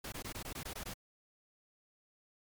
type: noise bursts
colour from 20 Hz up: pink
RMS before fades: -43 dBFS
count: 9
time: 0.04-0.938 s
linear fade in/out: 5 ms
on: 82 ms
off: 20 ms
effects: MP3 96 kbps